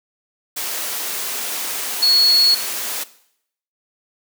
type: tone in noise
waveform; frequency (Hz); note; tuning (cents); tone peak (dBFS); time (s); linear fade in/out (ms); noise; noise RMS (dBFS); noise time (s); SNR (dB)
sine; 4355; C#8; -31; -11; 2.02-2.55; 10; white; -25; 0.56-3.04; +11
effects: noise-tail reverb RT60 0.7 s tail -17 dB re dry + high-pass 300 Hz 12 dB/octave